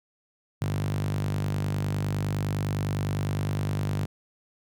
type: tone with high-pass filter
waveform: sawtooth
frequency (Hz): 49.81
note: G1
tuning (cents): +28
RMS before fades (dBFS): -28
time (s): 0.61-4.06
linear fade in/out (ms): 10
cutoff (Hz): 120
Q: 7
effects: none